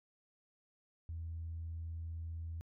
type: tone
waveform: sine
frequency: 82.41 Hz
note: E2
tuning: in tune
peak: -39 dBFS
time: 1.09-2.61 s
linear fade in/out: 0 ms
effects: tanh soft clip ceiling -35 dBFS